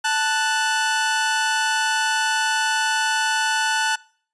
sawtooth tone pair together, 880 / 1480 Hz, A5 / F#6, 0 / 0 cents, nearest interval major sixth, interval 900 cents, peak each -18 dBFS, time 0.04-3.96 s, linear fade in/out 10 ms, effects noise-tail reverb RT60 0.5 s tail -24 dB re dry + resampled to 22050 Hz

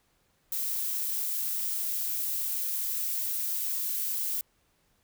violet noise, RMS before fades -31 dBFS, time 0.52-4.41 s, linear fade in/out 2 ms, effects pink hiss -70 dBFS RMS until 5.03 s

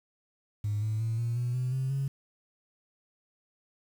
sine tone with pitch steps, 104.4 / 108.52 / 112.8 / 117.25 / 121.88 / 126.69 / 131.69 / 136.88 Hz, G#2 / A2 / A2 / A#2 / B2 / B2 / C3 / C#3, +10 / -23 / +44 / +11 / -22 / +45 / +12 / -22 cents, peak -26 dBFS, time 0.64-2.08 s, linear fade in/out 5 ms, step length 180 ms, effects tanh soft clip ceiling -24 dBFS + 9-bit

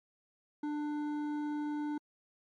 sine tone with hard clipping, 297 Hz, D4, 20 cents sharp, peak -35 dBFS, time 0.63-1.98 s, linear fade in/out 5 ms, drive 9 dB, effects MP3 48 kbps

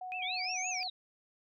sine tone, 737 Hz, F#5, 7 cents flat, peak -39 dBFS, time 0.01-0.88 s, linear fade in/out 5 ms
sine tone with vibrato, 2447 Hz, D#7, 29 cents flat, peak -37 dBFS, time 0.12-0.83 s, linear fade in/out 0 ms, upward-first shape sine, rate 5.7 Hz, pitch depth 150 cents each way
sine linear two-way sweep, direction up then down, 3148 to 6810 to 3714 Hz, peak -36 dBFS, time 0.22-0.9 s, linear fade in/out 5 ms, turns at 0.68 s
effects none

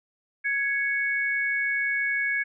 sine tone pair together, 1666.2 / 2217 Hz, G#6 / C#7, +5 / 0 cents, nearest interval perfect fourth, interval 495 cents, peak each -26 dBFS, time 0.44-2.44 s, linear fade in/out 20 ms, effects none

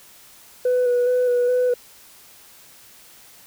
sine tone with vibrato, 493.9 Hz, B4, in tune, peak -14 dBFS, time 0.65-1.74 s, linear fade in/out 5 ms, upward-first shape square, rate 2.4 Hz, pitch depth 18 cents each way, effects tanh soft clip ceiling -14 dBFS + white hiss -48 dBFS RMS until 3.46 s

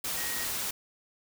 sine tone in noise, 1886 Hz, A#6, 20 cents sharp, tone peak -39 dBFS, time 0.17-0.45 s, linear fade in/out 5 ms, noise white, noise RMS -33 dBFS, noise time 0.04-0.71 s, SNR -9 dB, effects none

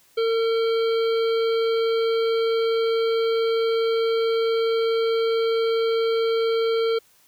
harmonic tone, 454.1 Hz, A#4, 45 cents flat, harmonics 1 / 3 / 5 / 7 / 9 / 10, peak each -19 / -32 / -37 / -35 / -40 / -43 dBFS, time 0.17-6.99 s, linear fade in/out 10 ms, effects white hiss -58 dBFS RMS until 7.27 s

